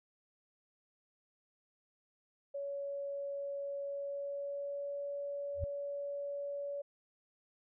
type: tone with pitch glide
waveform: sine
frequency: 562 to 567.9 Hz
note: C#5 to C#5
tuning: +24 to +42 cents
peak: -37 dBFS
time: 2.54-6.82 s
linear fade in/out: 10 ms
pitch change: +18 cents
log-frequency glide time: 3.85-5.03 s
type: tone with exponential growth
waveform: sine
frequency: 85 Hz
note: F2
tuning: 46 cents flat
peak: -29 dBFS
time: 5.54-5.64 s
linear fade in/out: 0 ms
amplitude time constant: 20 ms
effects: none

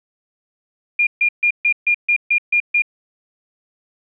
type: tone bursts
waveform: sine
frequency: 2414 Hz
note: D7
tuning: 47 cents sharp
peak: -12 dBFS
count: 9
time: 0.99-2.821 s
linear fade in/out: 5 ms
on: 79 ms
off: 140 ms
effects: none

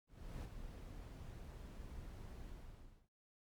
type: noise with ADSR envelope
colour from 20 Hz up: brown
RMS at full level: -45 dBFS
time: 0.07-3.09 s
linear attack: 370 ms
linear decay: 19 ms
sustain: -6 dB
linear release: 640 ms
effects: Opus 48 kbps

